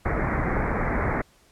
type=low-pass noise; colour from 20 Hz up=pink; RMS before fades=-25 dBFS; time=0.05-1.22 s; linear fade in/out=10 ms; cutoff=2200 Hz; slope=96 dB/octave; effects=pink hiss -59 dBFS RMS until 1.51 s + low-pass 12000 Hz 12 dB/octave